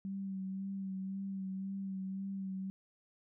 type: tone with vibrato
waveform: sine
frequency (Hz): 192.8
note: G3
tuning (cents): -28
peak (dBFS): -37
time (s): 0.05-2.7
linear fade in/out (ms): 0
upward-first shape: sine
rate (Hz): 1.9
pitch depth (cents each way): 27
effects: none